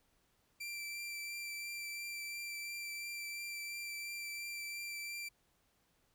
sawtooth tone with vibrato, 2349 Hz, D7, in tune, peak -38 dBFS, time 0.6-5.29 s, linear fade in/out 10 ms, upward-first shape triangle, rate 2.9 Hz, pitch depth 16 cents each way, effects pink hiss -75 dBFS RMS until 6.14 s

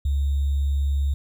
sine tone with sample-and-hold, 70 Hz, C#2, 18 cents sharp, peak -19 dBFS, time 0.05-1.14 s, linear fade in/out 5 ms, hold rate 3675 Hz, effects none

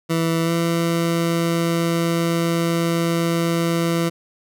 20% pulse tone with pitch glide, 164.81 to 167.88 Hz, E3 to E3, 0 to +32 cents, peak -13 dBFS, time 0.09-4.1 s, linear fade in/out 20 ms, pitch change +32 cents, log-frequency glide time 0.44-0.51 s, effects none

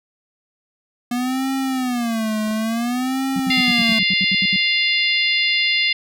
square tone with vibrato, 240 Hz, B3, 49 cents flat, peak -20 dBFS, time 1.11-3.99 s, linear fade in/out 5 ms, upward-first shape sine, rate 0.57 Hz, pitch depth 190 cents each way
clicks, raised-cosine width 1 ms, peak -28 / -26 / -36 / -32 dBFS, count 4, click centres 2.476 / 2.511 / 3.326 / 4.116 s
sine tone bursts, 189 Hz, F#3, 37 cents sharp, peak -21 dBFS, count 12, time 3.36-4.562 s, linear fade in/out 2 ms, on 36 ms, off 70 ms
harmonic tone, 698 Hz, F5, 1 cent flat, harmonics 3 / 4 / 5 / 6 / 7, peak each -19 / -21 / -23 / -25 / -26 dBFS, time 3.5-5.93 s, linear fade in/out 5 ms
effects none

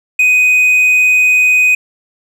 triangle tone, 2499 Hz, D#7, 7 cents sharp, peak -5 dBFS, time 0.19-1.75 s, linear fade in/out 5 ms, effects none

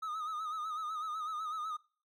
triangle tone with vibrato, 1258 Hz, D#6, 19 cents sharp, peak -34 dBFS, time 0.02-1.77 s, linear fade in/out 10 ms, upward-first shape sine, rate 8 Hz, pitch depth 71 cents each way, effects noise-tail reverb RT60 0.4 s tail -21 dB re dry

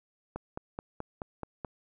click train, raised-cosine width 1 ms, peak -22 dBFS, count 7, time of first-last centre 0.36-1.648 s, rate 4.66 Hz, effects none

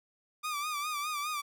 sawtooth tone with vibrato, 1197 Hz, D6, 33 cents sharp, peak -29 dBFS, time 0.43-1.42 s, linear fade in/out 20 ms, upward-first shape sine, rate 4.9 Hz, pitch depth 70 cents each way, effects none

